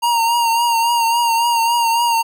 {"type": "tone with vibrato", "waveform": "square", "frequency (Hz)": 932.3, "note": "A#5", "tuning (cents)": 0, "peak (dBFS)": -14, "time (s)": [0.02, 2.23], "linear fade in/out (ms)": 20, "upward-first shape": "triangle", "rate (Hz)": 3.6, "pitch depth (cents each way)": 46, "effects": []}